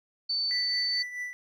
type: tone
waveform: sine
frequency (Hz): 4527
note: C#8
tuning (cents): +36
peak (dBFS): -26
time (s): 0.29-1.03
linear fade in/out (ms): 10
type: tone with tremolo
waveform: triangle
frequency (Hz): 1975.5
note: B6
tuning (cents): 0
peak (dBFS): -29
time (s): 0.51-1.33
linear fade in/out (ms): 0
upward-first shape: triangle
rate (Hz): 4.6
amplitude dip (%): 65
effects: none